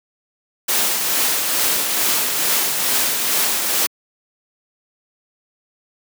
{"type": "noise with tremolo", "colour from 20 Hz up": "white", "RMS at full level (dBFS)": -17, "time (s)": [0.68, 3.87], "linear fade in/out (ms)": 10, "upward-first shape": "triangle", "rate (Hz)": 2.3, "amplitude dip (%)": 40, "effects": ["high-pass 200 Hz 12 dB/octave"]}